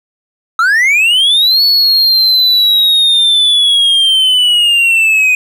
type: linear two-way sweep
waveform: triangle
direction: up then down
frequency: 1282 to 4435 to 2484 Hz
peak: -5 dBFS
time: 0.59-5.35 s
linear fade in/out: 2 ms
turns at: 1.63 s
effects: none